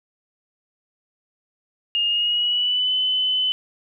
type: tone with pitch glide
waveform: sine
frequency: 2837 to 3023 Hz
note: F7 to F#7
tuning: +27 to +36 cents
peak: -18 dBFS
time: 1.95-3.52 s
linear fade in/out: 0 ms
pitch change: +109 cents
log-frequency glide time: 2.08-2.94 s
effects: none